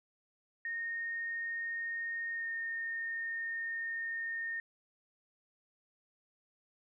sine tone with pitch glide, 1847 to 1833.2 Hz, A#6 to A#6, -16 to -29 cents, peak -35 dBFS, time 0.65-4.6 s, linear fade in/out 2 ms, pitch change -13 cents, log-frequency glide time 2.33-2.48 s, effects none

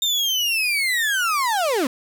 35% pulse linear sweep, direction down, 3659 to 238.7 Hz, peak -17 dBFS, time 0.02-1.87 s, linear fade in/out 2 ms, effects none

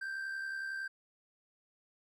triangle tone with amplitude modulation, 1569 Hz, G6, 1 cent sharp, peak -33 dBFS, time 0.01-0.88 s, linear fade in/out 10 ms, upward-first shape sine, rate 70.9 Hz, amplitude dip 45%, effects none

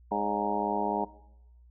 harmonic tone with a mistuned harmonic, 103.6 Hz, G#2, 4 cents flat, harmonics 2 / 3 / 4 / 5 / 6 / 7 / 8 / 9, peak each -35 / -38 / -35 / -38 / -37 / -34 / -33 / -32 dBFS, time 0.11-1.05 s, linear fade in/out 10 ms, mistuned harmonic 5, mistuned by +88 cents, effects noise-tail reverb RT60 0.9 s tail -19 dB re dry + added 60 Hz sine -53 dBFS peak until 1.7 s

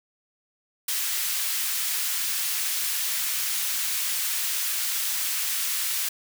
white high-pass noise, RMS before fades -27 dBFS, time 0.88-6.09 s, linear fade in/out 5 ms, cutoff 1600 Hz, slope 12 dB/octave, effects none

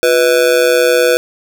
square tone with amplitude modulation, 493.9 Hz, B4, in tune, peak -5 dBFS, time 0.03-1.17 s, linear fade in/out 0 ms, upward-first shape sine, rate 139 Hz, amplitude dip 90%, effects none

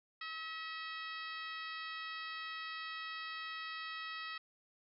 harmonic tone, 643 Hz, E5, 43 cents flat, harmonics 2 / 3 / 4 / 5 / 6 / 7 / 8, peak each -46 / -46 / -50 / -52 / -52 / -55 / -57 dBFS, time 0.21-4.38 s, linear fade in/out 5 ms, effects none

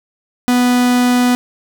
45% pulse tone, 246.9 Hz, B3, in tune, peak -10 dBFS, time 0.48-1.35 s, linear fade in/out 0 ms, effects none

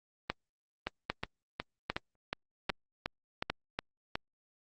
two click trains, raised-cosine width 0.3 ms, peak -16 / -14 dBFS, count 10 / 5, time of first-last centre 0.87-4.155 / 0.3-3.5 s, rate 2.74 / 1.25 Hz, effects Opus 24 kbps

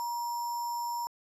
sine tone with sample-and-hold, 951 Hz, A#5, 34 cents sharp, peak -31 dBFS, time 0-1.07 s, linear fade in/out 0 ms, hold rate 6300 Hz, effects resampled to 32000 Hz

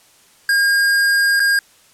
square tone with dropouts, 1618 Hz, G#6, 46 cents flat, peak -13 dBFS, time 0.49-1.59 s, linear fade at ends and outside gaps 2 ms, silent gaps 1.396-1.401 s, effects white hiss -51 dBFS RMS until 1.93 s + low-pass 11000 Hz 12 dB/octave

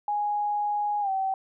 sine tone with pitch glide, 829 to 769 Hz, G#5 to G5, -3 to -33 cents, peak -24 dBFS, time 0.08-1.34 s, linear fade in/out 2 ms, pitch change -130 cents, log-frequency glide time 1.01-1.1 s, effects none

